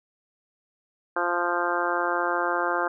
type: harmonic tone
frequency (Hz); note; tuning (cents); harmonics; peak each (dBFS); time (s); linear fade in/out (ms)
174.6; F3; 0; 2 / 3 / 4 / 5 / 6 / 7 / 8 / 9; -31 / -31 / -31 / -31 / -31 / -31 / -31 / -31; 1.16-2.88; 5
effects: none